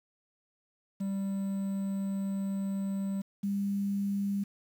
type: tone pair in turn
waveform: triangle / sine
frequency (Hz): 196 / 199.77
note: G3 / G3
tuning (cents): 0 / +33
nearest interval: unison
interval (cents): 33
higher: second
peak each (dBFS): -28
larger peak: neither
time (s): 1-3.22 / 3.43-4.44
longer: first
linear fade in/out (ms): 10
effects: 9-bit